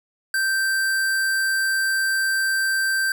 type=tone; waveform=square; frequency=1564 Hz; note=G6; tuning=4 cents flat; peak=-20 dBFS; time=0.34-3.12 s; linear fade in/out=2 ms; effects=none